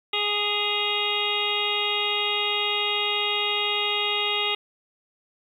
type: harmonic tone with a mistuned harmonic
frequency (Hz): 414.5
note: G#4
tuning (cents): -3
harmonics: 1 / 2 / 3 / 5 / 6 / 7 / 8 / 9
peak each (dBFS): -32 / -33 / -33 / -31 / -32 / -28 / -31 / -29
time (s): 0.13-4.55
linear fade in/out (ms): 5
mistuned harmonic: 7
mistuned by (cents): -35
effects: 9-bit